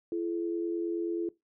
sine tone pair together, 338.7 / 428.2 Hz, E4 / A4, +47 / -47 cents, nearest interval major third, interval 406 cents, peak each -30 / -36 dBFS, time 0.12-1.29 s, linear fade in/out 2 ms, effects noise-tail reverb RT60 0.2 s tail -20 dB re dry

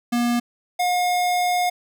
square tone pair in turn, 239.3 / 717.1 Hz, A#3 / F5, +46 / +46 cents, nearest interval octave + perfect fifth, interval 1900 cents, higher second, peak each -19 dBFS, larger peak neither, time 0.12-0.4 / 0.79-1.7 s, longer second, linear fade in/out 10 ms, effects none

